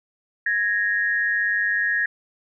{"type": "tone pair together", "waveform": "sine", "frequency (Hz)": [1661.2, 1862.4], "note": ["G#6", "A#6"], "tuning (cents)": [0, -2], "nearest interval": "major second", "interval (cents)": 198, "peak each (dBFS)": -22, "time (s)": [0.46, 2.06], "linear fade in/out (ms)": 5, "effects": []}